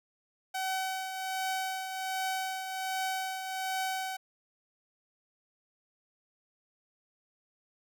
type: tone with tremolo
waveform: sawtooth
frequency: 758 Hz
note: F#5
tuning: 42 cents sharp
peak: -26 dBFS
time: 0.54-4.17 s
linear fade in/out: 10 ms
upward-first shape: triangle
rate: 1.3 Hz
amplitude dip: 55%
effects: none